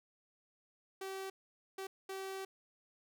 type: tone bursts at uneven times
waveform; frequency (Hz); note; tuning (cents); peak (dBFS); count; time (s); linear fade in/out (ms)
sawtooth; 384.8; G4; -32; -37; 3; 1.01-1.3 / 1.78-1.87 / 2.09-2.45; 5
effects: none